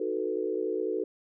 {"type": "chord", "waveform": "sine", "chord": "B dominant seventh", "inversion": "first", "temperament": "equal", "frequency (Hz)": [311.1, 370, 440, 493.9], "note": ["D#4", "F#4", "A4", "B4"], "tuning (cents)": [0, 0, 0, 0], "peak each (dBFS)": [-36, -32, -31, -36], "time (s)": [0, 1.04], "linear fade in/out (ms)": 5, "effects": []}